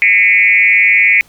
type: tone with frequency modulation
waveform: sine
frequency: 2219 Hz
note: C#7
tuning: 1 cent sharp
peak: -6 dBFS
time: 0.02-1.21 s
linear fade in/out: 0 ms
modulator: 191 Hz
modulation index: 1.2
effects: pink hiss -47 dBFS RMS until 1.28 s